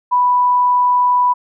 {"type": "tone", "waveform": "sine", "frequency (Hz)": 987.8, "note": "B5", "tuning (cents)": 0, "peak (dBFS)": -10, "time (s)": [0.11, 1.34], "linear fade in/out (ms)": 20, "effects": []}